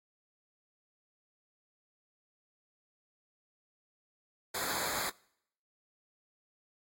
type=noise with comb filter; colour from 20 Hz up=pink; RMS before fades=-35 dBFS; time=4.54-5.1 s; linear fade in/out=10 ms; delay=0.35 ms; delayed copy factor=-0.95; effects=noise-tail reverb RT60 0.7 s tail -24 dB re dry + AAC 64 kbps